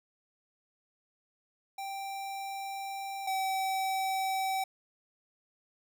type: tone pair in turn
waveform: square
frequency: 784 / 767 Hz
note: G5 / G5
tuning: 0 / -38 cents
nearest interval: unison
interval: 38 cents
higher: first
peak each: -37 / -30 dBFS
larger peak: second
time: 1.78-3.27 / 3.27-4.64 s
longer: first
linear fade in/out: 5 ms
effects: none